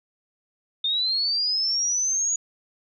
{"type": "linear sweep", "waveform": "sine", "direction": "up", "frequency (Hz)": [3611, 6780], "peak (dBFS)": -21, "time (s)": [0.84, 2.36], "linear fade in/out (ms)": 5, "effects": []}